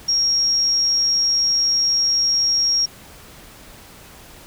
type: tone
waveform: sine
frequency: 5588 Hz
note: F8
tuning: in tune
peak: -15 dBFS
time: 0.08-2.86 s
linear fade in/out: 10 ms
effects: pink hiss -43 dBFS RMS until 4.46 s